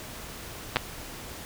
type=clicks; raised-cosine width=0.3 ms; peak=-6 dBFS; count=2; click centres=0.76 / 0.768 s; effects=pink hiss -41 dBFS RMS until 1.45 s